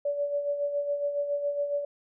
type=tone with tremolo; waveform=sine; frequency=575 Hz; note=D5; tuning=37 cents flat; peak=-24 dBFS; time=0.05-1.85 s; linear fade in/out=5 ms; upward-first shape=sine; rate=7.2 Hz; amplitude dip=55%; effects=none